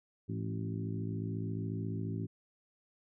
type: harmonic tone with a mistuned harmonic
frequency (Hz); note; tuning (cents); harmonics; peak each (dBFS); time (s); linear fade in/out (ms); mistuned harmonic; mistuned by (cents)
54.2; A1; -25; 2 / 3 / 4 / 5 / 6 / 7; -37 / -40 / -44 / -43 / -48 / -47; 0.28-2.27; 20; 3; +66
effects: none